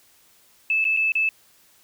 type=tone with dropouts; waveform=sine; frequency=2620 Hz; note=E7; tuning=11 cents flat; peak=-18 dBFS; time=0.7-1.29 s; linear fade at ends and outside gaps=2 ms; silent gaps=0.843-0.851 / 0.966-0.971 / 1.12-1.153 s; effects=white hiss -57 dBFS RMS until 1.83 s